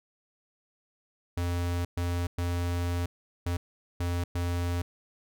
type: tone bursts at uneven times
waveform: square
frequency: 87.31 Hz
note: F2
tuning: in tune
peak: -28 dBFS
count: 6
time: 1.37-1.85 / 1.97-2.27 / 2.38-3.06 / 3.46-3.57 / 4-4.24 / 4.35-4.82 s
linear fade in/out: 5 ms
effects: none